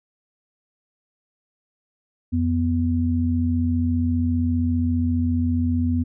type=tone pair together; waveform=sine; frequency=87.29 / 246.9 Hz; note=F2 / B3; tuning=0 / 0 cents; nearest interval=octave + tritone; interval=1800 cents; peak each=-21 dBFS; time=2.32-6.04 s; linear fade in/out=20 ms; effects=none